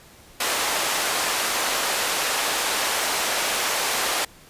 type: band-pass noise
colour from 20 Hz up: pink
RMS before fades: -24 dBFS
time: 0.4-4.25 s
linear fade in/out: 5 ms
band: 600 to 13000 Hz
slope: 12 dB/octave
effects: pink hiss -49 dBFS RMS until 4.49 s + resampled to 32000 Hz